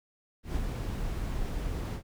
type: noise with ADSR envelope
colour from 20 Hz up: brown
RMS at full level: -30 dBFS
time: 0.43-2.03 s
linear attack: 130 ms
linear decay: 23 ms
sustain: -3 dB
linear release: 90 ms
effects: none